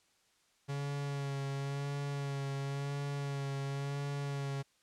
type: tone with vibrato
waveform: 45% pulse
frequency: 140 Hz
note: C#3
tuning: 18 cents sharp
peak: -35 dBFS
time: 0.68-4.63 s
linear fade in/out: 20 ms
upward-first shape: sine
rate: 0.95 Hz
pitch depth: 26 cents each way
effects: white hiss -71 dBFS RMS until 4.82 s + low-pass 8000 Hz 12 dB/octave